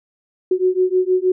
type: beating tone pair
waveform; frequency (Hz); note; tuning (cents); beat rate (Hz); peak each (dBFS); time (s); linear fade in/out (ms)
sine; 365.9 / 372.3; F#4 / F#4; -19 / +11; 6.4; -17; 0.51-1.32; 5
effects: none